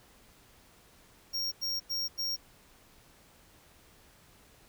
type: tone bursts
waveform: square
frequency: 5570 Hz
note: F8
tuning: 5 cents flat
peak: -31 dBFS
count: 4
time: 1.33-2.366 s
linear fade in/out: 20 ms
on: 190 ms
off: 92 ms
effects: pink hiss -60 dBFS RMS until 4.68 s